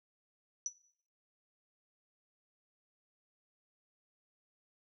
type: tone with exponential decay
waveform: sine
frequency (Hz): 5920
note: F#8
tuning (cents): 0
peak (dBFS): -29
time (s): 0.66-0.73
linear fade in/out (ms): 1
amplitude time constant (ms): 15
effects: noise-tail reverb RT60 0.6 s tail -18 dB re dry